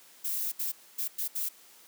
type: noise bursts at uneven times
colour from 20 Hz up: violet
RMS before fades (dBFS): -32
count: 5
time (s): 0.24-0.52 / 0.59-0.72 / 0.98-1.08 / 1.18-1.28 / 1.35-1.49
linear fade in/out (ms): 10
effects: white hiss -56 dBFS RMS until 1.87 s + high-pass 200 Hz 12 dB/octave